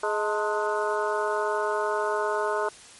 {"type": "harmonic tone with a mistuned harmonic", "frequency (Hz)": 210.2, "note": "G#3", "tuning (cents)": 21, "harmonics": [2, 3, 4, 5, 6, 7], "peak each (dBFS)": [-28, -30, -31, -32, -33, -33], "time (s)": [0.03, 2.69], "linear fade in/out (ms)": 5, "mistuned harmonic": 4, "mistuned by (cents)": 98, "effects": ["white hiss -48 dBFS RMS until 2.99 s", "MP3 48 kbps"]}